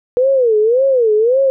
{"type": "tone with vibrato", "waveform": "sine", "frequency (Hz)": 480.5, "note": "B4", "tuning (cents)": -48, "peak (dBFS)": -9, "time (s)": [0.17, 1.5], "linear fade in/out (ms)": 0, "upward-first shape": "sine", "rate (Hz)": 1.8, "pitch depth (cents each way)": 220, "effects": []}